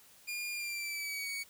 sawtooth tone with pitch glide, 2417 to 2242 Hz, D7 to C#7, +49 to +19 cents, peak -33 dBFS, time 0.27-1.44 s, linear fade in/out 20 ms, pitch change -130 cents, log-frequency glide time 0.51-1.28 s, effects white hiss -60 dBFS RMS until 1.49 s

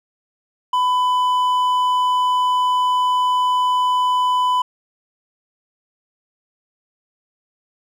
sine tone with hard clipping, 1000 Hz, B5, 21 cents sharp, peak -16 dBFS, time 0.73-4.62 s, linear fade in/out 5 ms, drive 5 dB, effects none

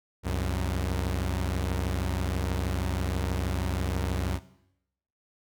sawtooth tone pair together, 66.26 / 92.5 Hz, C2 / F#2, +22 / 0 cents, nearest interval tritone, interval 578 cents, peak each -26 dBFS, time 0.23-4.4 s, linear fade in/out 50 ms, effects noise-tail reverb RT60 0.8 s tail -17 dB re dry

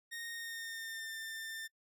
sawtooth tone with pitch glide, 1854 to 1792.9 Hz, A#6 to A6, -10 to +32 cents, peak -38 dBFS, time 0.11-1.68 s, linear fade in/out 20 ms, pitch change -58 cents, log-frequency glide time 0.32-1.13 s, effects noise-tail reverb RT60 0.1 s tail -26 dB re dry

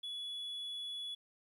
sine tone, 3403 Hz, G#7, 41 cents sharp, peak -37 dBFS, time 0.03-1.15 s, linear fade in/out 10 ms, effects tanh soft clip ceiling -39 dBFS + 12-bit

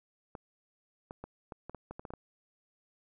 clicks, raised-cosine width 1 ms, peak -28 dBFS, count 11, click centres 0.352 / 1.109 / 1.24 / 1.522 / 1.696 / 1.747 / 1.91 / 1.995 / 2.052 / 2.105 / 2.137 s, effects none

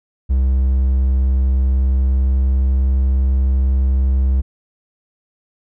triangle tone with pitch glide, 65.41 to 65.9 Hz, C2 to C2, 0 to +13 cents, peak -10 dBFS, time 0.29-4.42 s, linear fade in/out 20 ms, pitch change +13 cents, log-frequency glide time 1.48-2.89 s, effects none

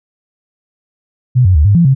sine tone with pitch steps, 125.6 / 92.5 / 74.5 / 101.7 / 170.6 / 134 Hz, B2 / F#2 / D2 / G#2 / F3 / C3, +30 / 0 / +25 / -36 / -40 / +42 cents, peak -5 dBFS, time 1.35-1.95 s, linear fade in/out 20 ms, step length 100 ms, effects none

